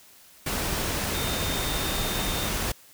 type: tone in noise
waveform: sine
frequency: 3646 Hz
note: A#7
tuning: 39 cents flat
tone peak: -35 dBFS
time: 1.14-2.49 s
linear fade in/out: 5 ms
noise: pink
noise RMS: -28 dBFS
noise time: 0.46-2.72 s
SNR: -10 dB
effects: white hiss -53 dBFS RMS until 2.93 s